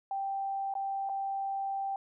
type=tone with dropouts; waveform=sine; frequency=784 Hz; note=G5; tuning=in tune; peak=-31 dBFS; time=0.11-1.96 s; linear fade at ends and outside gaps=2 ms; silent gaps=0.739-0.752 / 1.091-1.095 s; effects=none